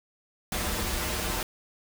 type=noise with comb filter; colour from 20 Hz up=pink; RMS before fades=-30 dBFS; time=0.52-1.43 s; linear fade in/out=2 ms; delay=7.3 ms; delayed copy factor=-1; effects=none